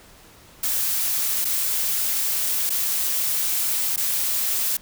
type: noise with dropouts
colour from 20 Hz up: blue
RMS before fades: -23 dBFS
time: 0.63-4.77 s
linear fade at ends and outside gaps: 5 ms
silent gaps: 1.446-1.451 / 2.695-2.702 / 3.962-3.975 s
effects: pink hiss -49 dBFS RMS until 4.81 s